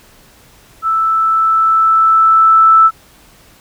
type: tone with level ramp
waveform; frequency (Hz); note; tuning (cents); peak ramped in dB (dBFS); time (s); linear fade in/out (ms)
sine; 1318.5; E6; 0; -11 to -3; 0.82-2.91; 50
effects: pink hiss -45 dBFS RMS until 3.6 s